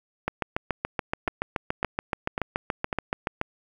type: two click trains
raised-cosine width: 0.5 ms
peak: -12 / -10 dBFS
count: 4 / 23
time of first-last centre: 1.28-2.928 / 0.28-3.414 s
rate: 1.82 / 7.02 Hz
effects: 8-bit